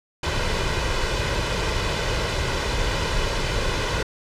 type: noise with comb filter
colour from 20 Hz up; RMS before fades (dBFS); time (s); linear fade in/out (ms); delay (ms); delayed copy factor
pink; -23; 0.23-4.03; 5; 2; +0.55
effects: low-pass 5000 Hz 12 dB/octave